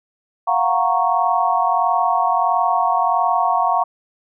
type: chord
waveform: sine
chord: Gb major seventh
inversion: third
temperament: equal with one note detuned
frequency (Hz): 698.5 / 740 / 932.3 / 1105.5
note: F5 / Gb5 / Bb5 / Db6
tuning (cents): 0 / 0 / 0 / -5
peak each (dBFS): -20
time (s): 0.47-3.84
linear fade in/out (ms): 10
effects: none